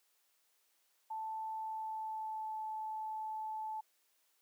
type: tone with pitch glide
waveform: sine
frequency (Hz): 880 to 870.4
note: A5 to A5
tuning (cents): 0 to -19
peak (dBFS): -38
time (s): 1.1-3.81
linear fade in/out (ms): 10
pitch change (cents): -19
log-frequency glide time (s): 1.53-2.6
effects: white hiss -75 dBFS RMS until 4.41 s + high-pass 400 Hz 12 dB/octave